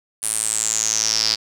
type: tone with band-pass filter sweep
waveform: square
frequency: 55 Hz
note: A1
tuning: in tune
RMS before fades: -21 dBFS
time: 0.22-1.36 s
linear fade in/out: 20 ms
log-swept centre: 9800 to 4800 Hz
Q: 8
effects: none